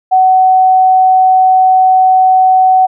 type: tone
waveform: sine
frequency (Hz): 750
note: F#5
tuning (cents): +23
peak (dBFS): -4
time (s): 0.11-2.87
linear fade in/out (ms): 20
effects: none